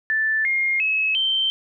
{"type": "tone with pitch steps", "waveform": "sine", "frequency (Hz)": [1760, 2130, 2577, 3118], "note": ["A6", "C7", "E7", "G7"], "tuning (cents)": [0, 30, -40, -10], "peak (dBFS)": -18, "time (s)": [0.1, 1.5], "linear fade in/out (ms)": 0, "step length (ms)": 350, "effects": []}